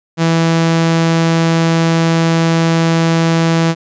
sawtooth tone, 164.81 Hz, E3, in tune, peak -6 dBFS, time 0.17-3.75 s, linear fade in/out 50 ms, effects resampled to 16000 Hz

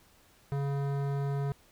sine tone with hard clipping, 140 Hz, C#3, 18 cents sharp, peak -31 dBFS, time 0.52-1.52 s, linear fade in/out 0 ms, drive 16 dB, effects pink hiss -62 dBFS RMS until 1.71 s

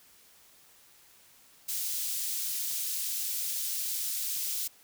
white high-pass noise, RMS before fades -33 dBFS, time 1.68-4.68 s, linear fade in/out 10 ms, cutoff 4200 Hz, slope 12 dB/octave, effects white hiss -59 dBFS RMS until 4.83 s

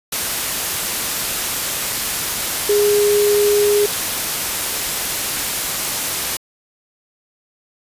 sine tone in noise, 412.7 Hz, G#4, 11 cents flat, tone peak -12 dBFS, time 2.69-3.86 s, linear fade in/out 5 ms, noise white, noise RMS -21 dBFS, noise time 0.12-6.37 s, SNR +6 dB, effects resampled to 32000 Hz

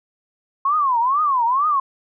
sine tone with vibrato, 1067 Hz, C6, 34 cents sharp, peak -15 dBFS, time 0.65-1.8 s, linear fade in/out 5 ms, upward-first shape triangle, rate 2.2 Hz, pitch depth 290 cents each way, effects none

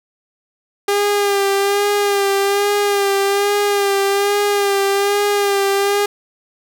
sawtooth tone with vibrato, 402.1 Hz, G4, 44 cents sharp, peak -10 dBFS, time 0.88-6.06 s, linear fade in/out 5 ms, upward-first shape sine, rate 1.2 Hz, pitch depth 33 cents each way, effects none

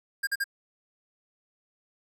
square tone bursts, 1613 Hz, G6, 49 cents sharp, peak -26 dBFS, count 3, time 0.23-0.442 s, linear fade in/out 10 ms, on 42 ms, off 43 ms, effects none

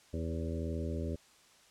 harmonic tone with a mistuned harmonic, 81.8 Hz, E2, 13 cents flat, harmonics 1 / 2 / 3 / 4 / 5 / 6 / 7, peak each -36 / -42 / -41 / -44 / -44 / -47 / -46 dBFS, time 0.13-1.16 s, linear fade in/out 10 ms, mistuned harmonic 6, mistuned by +28 cents, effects white hiss -62 dBFS RMS until 1.7 s + low-pass 8000 Hz 12 dB/octave

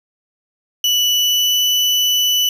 35% pulse tone with pitch glide, 2960 to 2977 Hz, F#7 to F#7, 0 to +10 cents, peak -11 dBFS, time 0.84-2.49 s, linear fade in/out 2 ms, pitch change +10 cents, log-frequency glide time 1.1-1.62 s, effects none

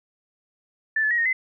sine tone with pitch steps, 1761 / 1728 / 1898 / 1853 / 2044 Hz, A6 / A6 / A#6 / A#6 / C7, +1 / -32 / +31 / -11 / -41 cents, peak -19 dBFS, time 0.96-1.33 s, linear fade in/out 5 ms, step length 74 ms, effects none

